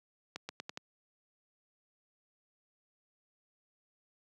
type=accelerating click train; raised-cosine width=0.2 ms; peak=-22 dBFS; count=5; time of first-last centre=0.36-0.774 s; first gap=130 ms; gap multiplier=0.85; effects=high-pass 150 Hz 12 dB/octave